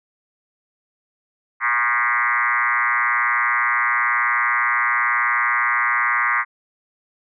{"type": "tone with frequency modulation", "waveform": "sine", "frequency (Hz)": 1568, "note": "G6", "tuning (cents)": 0, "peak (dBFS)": -16, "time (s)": [1.6, 6.45], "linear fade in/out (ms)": 50, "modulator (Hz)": 121, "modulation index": 4.5, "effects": []}